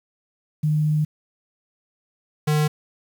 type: tone pair in turn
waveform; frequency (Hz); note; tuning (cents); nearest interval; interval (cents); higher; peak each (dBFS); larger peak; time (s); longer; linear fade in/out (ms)
sine / square; 152.4 / 151.35; D#3 / D#3; -36 / -48; unison; 12; first; -17 / -18; first; 0.63-1.05 / 2.47-2.68; first; 10
effects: 8-bit